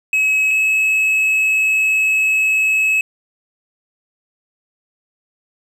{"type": "tone pair in turn", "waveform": "triangle", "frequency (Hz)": [2563, 2579], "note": ["E7", "E7"], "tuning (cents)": [-49, -39], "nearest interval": "unison", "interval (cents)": 10, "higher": "second", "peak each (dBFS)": -11, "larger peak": "neither", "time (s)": [[0.13, 0.51], [0.51, 3.01]], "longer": "second", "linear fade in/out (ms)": 2, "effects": []}